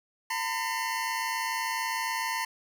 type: tone cluster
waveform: 25% pulse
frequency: 908 / 1008 / 2143 Hz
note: A#5 / B5 / C7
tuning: -46 / +35 / +41 cents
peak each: -28 / -29 / -35 dBFS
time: 0.3-2.45 s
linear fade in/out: 5 ms
effects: none